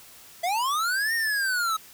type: linear two-way sweep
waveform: square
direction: up then down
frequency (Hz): 659.3 to 1864.7 to 1271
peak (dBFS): -24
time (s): 0.43-1.77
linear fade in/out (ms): 10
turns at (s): 1.14
effects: white hiss -49 dBFS RMS until 1.93 s